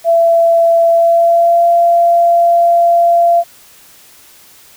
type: tone with pitch glide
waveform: sine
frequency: 671 to 685.5 Hz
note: E5 to F5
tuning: +31 to -32 cents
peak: -6 dBFS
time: 0.04-3.44 s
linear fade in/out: 50 ms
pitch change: +37 cents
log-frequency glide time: 0.89-1.67 s
effects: white hiss -42 dBFS RMS until 4.76 s